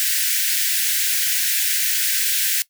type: high-pass noise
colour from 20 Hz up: white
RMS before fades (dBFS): -20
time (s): 0-2.62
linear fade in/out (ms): 0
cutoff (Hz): 1500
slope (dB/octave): 96
effects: noise-tail reverb RT60 0.1 s tail -19 dB re dry